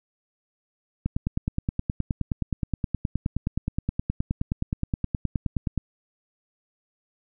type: click train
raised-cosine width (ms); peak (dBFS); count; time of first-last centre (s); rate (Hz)
5; -12; 46; 1.06-5.777; 9.54
effects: none